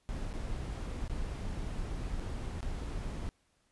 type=noise with dropouts; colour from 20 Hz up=brown; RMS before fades=-37 dBFS; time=0.09-3.29 s; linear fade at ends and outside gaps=0 ms; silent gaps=0.33-0.338 / 1.079-1.097 / 2.197-2.203 / 2.605-2.629 s; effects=pink hiss -73 dBFS RMS until 3.71 s + resampled to 24000 Hz